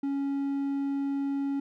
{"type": "tone", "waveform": "triangle", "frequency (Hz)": 278, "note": "C#4", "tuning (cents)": 5, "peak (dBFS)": -25, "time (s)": [0.03, 1.6], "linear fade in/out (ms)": 5, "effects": []}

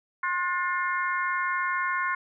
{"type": "harmonic tone with a mistuned harmonic", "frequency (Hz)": 354.6, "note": "F4", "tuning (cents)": 26, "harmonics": [3, 4, 5, 6], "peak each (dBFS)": [-28, -30, -32, -34], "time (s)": [0.23, 2.15], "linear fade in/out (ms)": 5, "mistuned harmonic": 4, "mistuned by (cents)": 37, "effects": []}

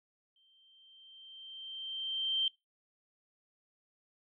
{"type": "tone with exponential growth", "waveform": "sine", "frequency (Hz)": 3136, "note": "G7", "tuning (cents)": 0, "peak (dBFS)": -27, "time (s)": [0.36, 2.48], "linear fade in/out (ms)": 2, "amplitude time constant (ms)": 460, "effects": ["noise-tail reverb RT60 0.2 s tail -22 dB re dry"]}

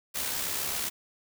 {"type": "noise with amplitude modulation", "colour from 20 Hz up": "white", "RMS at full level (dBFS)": -30, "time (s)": [0.14, 0.9], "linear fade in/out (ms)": 20, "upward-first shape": "sine", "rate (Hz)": 67.6, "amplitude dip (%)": 40, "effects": []}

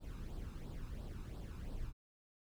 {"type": "noise with flanger", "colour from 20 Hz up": "brown", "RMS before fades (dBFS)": -45, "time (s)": [0, 1.93], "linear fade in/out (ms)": 50, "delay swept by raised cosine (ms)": [0.22, 0.81], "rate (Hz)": 2.9, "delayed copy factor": 0.65, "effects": []}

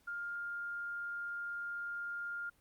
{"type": "tone", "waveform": "sine", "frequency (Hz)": 1406, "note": "F6", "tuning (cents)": 11, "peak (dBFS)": -38, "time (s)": [0.07, 2.5], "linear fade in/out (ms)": 10, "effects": ["pink hiss -71 dBFS RMS until 2.6 s", "Opus 48 kbps"]}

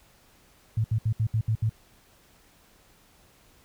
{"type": "tone bursts", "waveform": "sine", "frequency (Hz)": 110.3, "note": "A2", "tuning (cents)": 5, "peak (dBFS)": -21, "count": 7, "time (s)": [0.77, 1.695], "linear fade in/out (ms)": 5, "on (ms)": 73, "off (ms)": 69, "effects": ["pink hiss -59 dBFS RMS until 3.64 s"]}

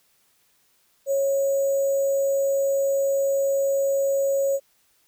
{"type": "tone with sample-and-hold", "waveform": "sine", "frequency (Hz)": 550, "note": "C#5", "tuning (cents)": -14, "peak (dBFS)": -19, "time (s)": [1.06, 4.6], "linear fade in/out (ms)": 50, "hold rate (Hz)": 7350, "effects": ["white hiss -64 dBFS RMS until 5.07 s"]}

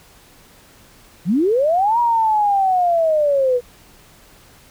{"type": "linear two-way sweep", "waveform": "sine", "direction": "up then down", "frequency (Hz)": [147.8, 962, 480.6], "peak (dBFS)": -13, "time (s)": [1.25, 3.61], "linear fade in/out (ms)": 50, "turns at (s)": 1.99, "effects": ["pink hiss -48 dBFS RMS until 4.7 s"]}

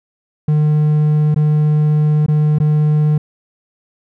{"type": "tone with dropouts", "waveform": "triangle", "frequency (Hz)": 151.3, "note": "D#3", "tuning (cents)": -48, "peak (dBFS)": -8, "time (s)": [0.48, 3.18], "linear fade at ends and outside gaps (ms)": 5, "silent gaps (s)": [[1.345, 1.36], [2.263, 2.282], [2.586, 2.6]], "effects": []}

